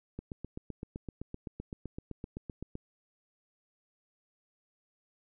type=click train; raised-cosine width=3 ms; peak=-26 dBFS; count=21; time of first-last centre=0.19-2.754 s; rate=7.8 Hz; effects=none